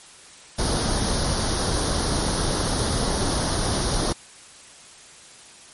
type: noise with comb filter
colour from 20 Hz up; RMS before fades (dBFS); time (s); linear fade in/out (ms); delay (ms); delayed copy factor
pink; -23; 0.58-4.13; 10; 0.2; +0.7
effects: white hiss -46 dBFS RMS until 5.73 s + MP3 48 kbps